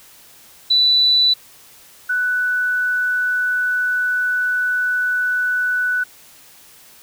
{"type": "tone pair in turn", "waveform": "sine", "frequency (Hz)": [3972, 1487.8], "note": ["B7", "F#6"], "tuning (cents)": [9, 9], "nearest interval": "octave + perfect fourth", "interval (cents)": 1700, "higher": "first", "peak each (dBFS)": [-11, -16], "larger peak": "first", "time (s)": [[0.7, 1.34], [2.09, 6.04]], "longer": "second", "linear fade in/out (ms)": 10, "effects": ["white hiss -46 dBFS RMS until 7.02 s"]}